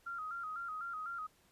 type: tone with vibrato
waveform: sine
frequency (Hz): 1318.5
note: E6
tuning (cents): 0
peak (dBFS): -39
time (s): 0.06-1.27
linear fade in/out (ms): 10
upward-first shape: square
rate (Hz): 4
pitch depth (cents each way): 83
effects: pink hiss -69 dBFS RMS until 1.51 s + resampled to 32000 Hz